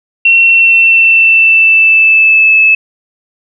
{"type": "tone with pitch glide", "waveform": "sine", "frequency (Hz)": [2719, 2607], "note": ["F7", "E7"], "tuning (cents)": [-47, -20], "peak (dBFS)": -3, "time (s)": [0.25, 2.75], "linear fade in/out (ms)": 5, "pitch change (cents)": -73, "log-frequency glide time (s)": [0.4, 2.59], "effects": []}